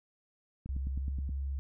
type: click train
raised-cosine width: 5 ms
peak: -29 dBFS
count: 7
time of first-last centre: 0.66-1.292 s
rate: 9.49 Hz
type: tone with pitch glide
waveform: sine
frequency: 67 to 68.45 Hz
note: C2 to C#2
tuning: +42 to -21 cents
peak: -32 dBFS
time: 0.69-1.59 s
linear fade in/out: 0 ms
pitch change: +37 cents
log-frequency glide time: 0.95-1.11 s
effects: none